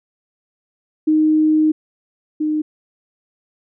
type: tone pair in turn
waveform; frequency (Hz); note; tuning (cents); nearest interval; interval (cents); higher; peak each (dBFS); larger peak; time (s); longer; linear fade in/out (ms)
sine; 310 / 306.3; D#4 / D#4; -6 / -27; unison; 21; first; -11 / -16; first; 1.07-1.72 / 2.4-2.62; first; 10
effects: none

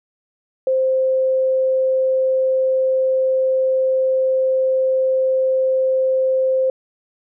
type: tone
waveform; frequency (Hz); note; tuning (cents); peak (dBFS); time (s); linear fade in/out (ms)
sine; 523; C5; -1; -14; 0.67-6.7; 2
effects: none

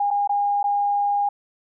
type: tone with dropouts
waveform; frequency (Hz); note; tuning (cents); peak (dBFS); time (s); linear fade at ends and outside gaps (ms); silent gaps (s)
sine; 813; G#5; -37; -18; 0-1.29; 5; 0.105-0.11 / 0.275-0.293 / 0.63-0.64
effects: none

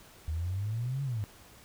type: exponential two-way sweep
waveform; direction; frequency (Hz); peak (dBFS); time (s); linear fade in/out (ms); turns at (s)
sine; up then down; 76 to 142 to 98.8; -30; 0.28-1.24; 0; 1.03
effects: pink hiss -55 dBFS RMS until 1.64 s

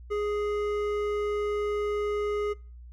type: tone with hard clipping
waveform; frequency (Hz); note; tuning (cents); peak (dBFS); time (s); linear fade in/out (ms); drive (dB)
triangle; 415.4; G#4; 0; -28; 0.1-2.54; 20; 14
effects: noise-tail reverb RT60 0.4 s tail -26 dB re dry + added 60 Hz sine -43 dBFS peak until 2.92 s

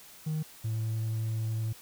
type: tone pair in turn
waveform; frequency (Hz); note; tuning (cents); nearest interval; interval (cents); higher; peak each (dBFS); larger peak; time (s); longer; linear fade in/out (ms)
triangle; 155.56 / 111.14; D#3 / A2; 0 / +18; tritone; 582; first; -26; neither; 0.26-0.43 / 0.64-1.73; second; 10
effects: tanh soft clip ceiling -23 dBFS + white hiss -52 dBFS RMS until 1.81 s

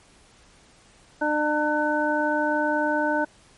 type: harmonic tone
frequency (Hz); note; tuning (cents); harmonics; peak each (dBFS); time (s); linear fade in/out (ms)
300; D4; +37; 1 / 2 / 3 / 5; -26 / -26 / -26 / -26; 1.21-3.25; 10
effects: pink hiss -55 dBFS RMS until 3.57 s + MP3 48 kbps

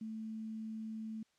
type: tone with quantisation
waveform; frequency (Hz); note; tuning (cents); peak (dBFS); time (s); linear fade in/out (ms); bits
sine; 220; A3; 0; -40; 0.01-1.23; 5; 11
effects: white hiss -75 dBFS RMS until 1.38 s + low-pass 6000 Hz 12 dB/octave

